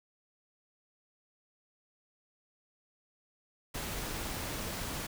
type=noise; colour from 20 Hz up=pink; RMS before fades=-38 dBFS; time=3.74-5.07 s; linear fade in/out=10 ms; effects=none